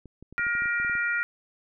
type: clicks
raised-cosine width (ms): 3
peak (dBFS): -32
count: 12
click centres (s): 0.057 / 0.226 / 0.326 / 0.395 / 0.467 / 0.552 / 0.621 / 0.657 / 0.8 / 0.848 / 0.897 / 0.953
type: harmonic tone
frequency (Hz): 473.2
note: A#4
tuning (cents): +26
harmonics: 3 / 4 / 5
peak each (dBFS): -26 / -29 / -33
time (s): 0.38-1.23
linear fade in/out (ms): 0
effects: none